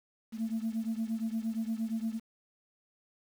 sine beating tone pair, 221 / 229.6 Hz, A3 / A#3, +8 / -26 cents, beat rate 8.6 Hz, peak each -32 / -34 dBFS, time 0.32-2.2 s, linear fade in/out 50 ms, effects tanh soft clip ceiling -26 dBFS + 9-bit

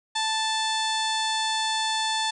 harmonic tone with a mistuned harmonic, 880 Hz, A5, in tune, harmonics 1 / 2 / 3 / 4 / 5 / 6 / 7 / 8 / 9 / 10, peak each -27 / -32 / -38 / -29 / -33 / -39 / -41 / -39 / -44 / -40 dBFS, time 0.15-2.31 s, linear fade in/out 10 ms, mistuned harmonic 9, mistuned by +18 cents, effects none

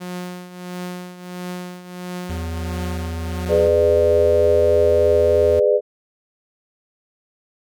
sawtooth tone with tremolo, 179.6 Hz, F3, 49 cents sharp, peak -22 dBFS, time 0-3.69 s, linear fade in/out 20 ms, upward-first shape triangle, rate 1.5 Hz, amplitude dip 75%
square tone, 82.41 Hz, E2, in tune, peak -25 dBFS, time 2.29-5.6 s, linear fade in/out 10 ms
sine chord, G# diminished, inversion none, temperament just, 415.3 / 498.4 / 598 Hz, G#4 / B4 / D5, 0 / +16 / +31 cents, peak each -17 dBFS, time 3.48-5.81 s, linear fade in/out 50 ms
effects none

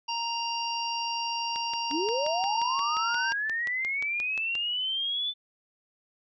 harmonic tone, 932.3 Hz, A#5, in tune, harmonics 1 / 3 / 5 / 6, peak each -31 / -34 / -37 / -38 dBFS, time 0.08-3.33 s, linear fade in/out 10 ms
click train, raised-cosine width 0.2 ms, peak -21 dBFS, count 18, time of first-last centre 1.56-4.553 s, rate 5.68 Hz
sine linear sweep, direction up, 261.6 to 3520 Hz, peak -27 dBFS, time 1.9-5.34 s, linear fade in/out 50 ms
effects none

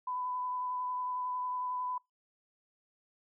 sine tone with vibrato, 1000 Hz, B5, 21 cents sharp, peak -33 dBFS, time 0.07-1.98 s, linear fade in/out 5 ms, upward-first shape triangle, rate 11 Hz, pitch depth 15 cents each way, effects noise-tail reverb RT60 0.2 s tail -26 dB re dry

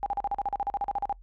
sine tone bursts, 807 Hz, G#5, 50 cents flat, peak -25 dBFS, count 16, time 0.03-1.126 s, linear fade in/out 0 ms, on 31 ms, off 40 ms, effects noise-tail reverb RT60 0.1 s tail -26 dB re dry + added 43 Hz sine -47 dBFS peak until 1.22 s

